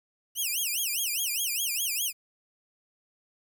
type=tone with vibrato; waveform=5% pulse; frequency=2794 Hz; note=F7; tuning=in tune; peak=-19 dBFS; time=0.35-2.13 s; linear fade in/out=50 ms; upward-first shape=sine; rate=4.9 Hz; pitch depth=290 cents each way; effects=10-bit